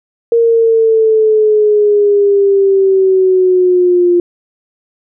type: exponential sweep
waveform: sine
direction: down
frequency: 466.2 to 349.2 Hz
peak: -6 dBFS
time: 0.32-4.2 s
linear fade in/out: 2 ms
effects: none